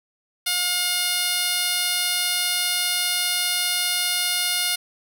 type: tone with band-pass filter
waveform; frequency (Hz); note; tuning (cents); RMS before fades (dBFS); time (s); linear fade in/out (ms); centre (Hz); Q
10% pulse; 715; F5; +41; -23; 0.46-4.76; 10; 9100; 0.59
effects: none